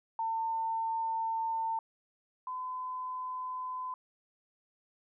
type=tone pair in turn; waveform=sine; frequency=901 / 1015.7 Hz; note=A5 / B5; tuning=+41 / +48 cents; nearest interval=major second; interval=207 cents; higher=second; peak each=-30 / -35 dBFS; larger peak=first; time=0.19-1.79 / 2.47-3.94 s; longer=first; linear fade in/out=2 ms; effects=none